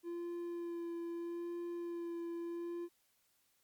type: tone with vibrato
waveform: triangle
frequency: 342.3 Hz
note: F4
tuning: 35 cents flat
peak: -37 dBFS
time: 0.03-2.89 s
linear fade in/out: 50 ms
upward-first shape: sine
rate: 0.78 Hz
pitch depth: 16 cents each way
effects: white hiss -75 dBFS RMS until 3.63 s + MP3 96 kbps